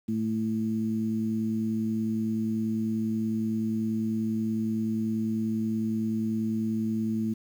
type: harmonic tone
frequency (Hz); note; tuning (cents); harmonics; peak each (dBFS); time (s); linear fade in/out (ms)
110.4; A2; +6; 1 / 2 / 3; -36 / -26 / -36; 0.08-7.34; 10
effects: 9-bit